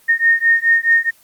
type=beating tone pair; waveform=sine; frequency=1838 / 1842.7 Hz; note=A#6 / A#6; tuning=-25 / -21 cents; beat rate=4.7 Hz; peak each=-14 dBFS; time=0.08-1.11 s; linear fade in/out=20 ms; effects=white hiss -51 dBFS RMS until 1.23 s + Opus 24 kbps